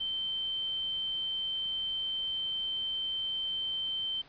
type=tone; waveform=sine; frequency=3105 Hz; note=G7; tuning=17 cents flat; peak=-31 dBFS; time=0-4.22 s; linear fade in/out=10 ms; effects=pink hiss -56 dBFS RMS until 4.28 s + resampled to 11025 Hz